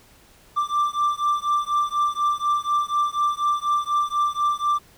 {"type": "beating tone pair", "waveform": "triangle", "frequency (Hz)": [1177, 1181.1], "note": ["D6", "D6"], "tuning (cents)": [3, 9], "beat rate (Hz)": 4.1, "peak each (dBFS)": -21, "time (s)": [0.56, 4.79], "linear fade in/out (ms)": 20, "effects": ["pink hiss -53 dBFS RMS until 4.97 s"]}